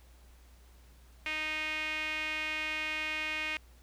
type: tone with band-pass filter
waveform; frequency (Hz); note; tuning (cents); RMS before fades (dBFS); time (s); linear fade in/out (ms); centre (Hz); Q
sawtooth; 310; D#4; -6; -35; 1.26-3.57; 2; 2400; 4.7
effects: added 60 Hz sine -55 dBFS peak until 3.82 s + pink hiss -64 dBFS RMS until 3.82 s